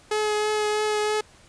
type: tone with vibrato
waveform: sawtooth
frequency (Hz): 424.3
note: G#4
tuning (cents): +37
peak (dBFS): -18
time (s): 0.11-1.21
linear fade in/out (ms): 5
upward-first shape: triangle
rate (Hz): 3.1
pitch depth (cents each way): 14
effects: pink hiss -53 dBFS RMS until 1.48 s + resampled to 22050 Hz